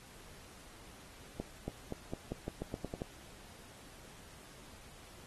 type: accelerating click train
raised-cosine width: 2 ms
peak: -24 dBFS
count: 11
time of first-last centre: 1.4-3.019 s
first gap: 280 ms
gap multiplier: 0.87
effects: pink hiss -56 dBFS RMS until 5.26 s + AAC 32 kbps